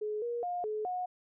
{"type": "tone with pitch steps", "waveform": "sine", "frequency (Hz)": [424.1, 475.5, 710, 427.9, 727], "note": ["G#4", "A#4", "F5", "A4", "F#5"], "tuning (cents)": [36, 34, 28, -48, -31], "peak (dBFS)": -32, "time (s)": [0.01, 1.06], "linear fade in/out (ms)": 10, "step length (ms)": 210, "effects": []}